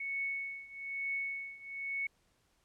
sine tone with tremolo, 2213 Hz, C#7, 3 cents flat, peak -32 dBFS, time 0-2.07 s, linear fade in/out 5 ms, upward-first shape triangle, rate 1.1 Hz, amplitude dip 90%, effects pink hiss -73 dBFS RMS until 2.64 s + low-pass 11000 Hz 12 dB/octave

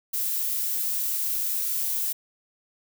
violet noise, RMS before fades -27 dBFS, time 0.13-2.13 s, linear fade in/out 10 ms, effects none

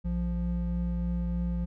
triangle tone pair together, 59.29 / 174.61 Hz, A#1 / F3, +30 / 0 cents, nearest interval octave + perfect fifth, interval 1870 cents, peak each -28 dBFS, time 0.04-1.66 s, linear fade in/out 20 ms, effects none

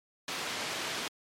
white low-pass noise, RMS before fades -36 dBFS, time 0.28-1.08 s, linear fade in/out 2 ms, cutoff 4000 Hz, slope 12 dB/octave, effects high-pass 150 Hz 12 dB/octave + MP3 64 kbps

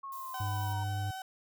sine linear sweep, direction down, 1100 to 932.3 Hz, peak -39 dBFS, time 0.03-0.84 s, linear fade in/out 10 ms
violet noise, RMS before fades -49 dBFS, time 0.12-0.73 s, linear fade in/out 2 ms
35% pulse tone with vibrato, 759 Hz, F#5, 44 cents sharp, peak -37 dBFS, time 0.34-1.22 s, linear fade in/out 2 ms, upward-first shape triangle, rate 11 Hz, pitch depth 14 cents each way
triangle tone, 99.9 Hz, G2, 33 cents sharp, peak -30 dBFS, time 0.4-1.11 s, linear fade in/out 5 ms
effects none

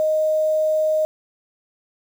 sine tone with quantisation, 622.3 Hz, D#5, in tune, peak -16 dBFS, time 0-1.05 s, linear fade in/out 0 ms, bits 7, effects none

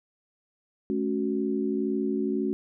sine chord, F# minor, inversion first, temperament equal with one note detuned, 215.3 / 277.2 / 370 Hz, A3 / C#4 / F#4, -37 / 0 / 0 cents, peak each -29 dBFS, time 0.9-2.53 s, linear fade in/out 0 ms, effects none

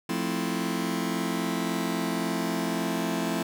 sawtooth chord, F major seventh, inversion none, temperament just, 174.61 / 218.3 / 261.9 / 327.4 Hz, F3 / A3 / C4 / E4, 0 / -13 / +2 / -12 cents, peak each -28 dBFS, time 0.09-3.43 s, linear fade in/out 5 ms, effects none

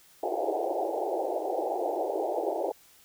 white band-pass noise, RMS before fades -30 dBFS, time 0.23-2.72 s, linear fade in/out 5 ms, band 320 to 840 Hz, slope 96 dB/octave, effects white hiss -58 dBFS RMS until 3.04 s

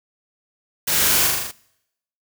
white noise with echo, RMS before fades -21 dBFS, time 0.87-1.27 s, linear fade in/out 10 ms, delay 41 ms, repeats 6, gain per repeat -2 dB, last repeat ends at 1.516 s, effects noise-tail reverb RT60 0.8 s tail -23 dB re dry

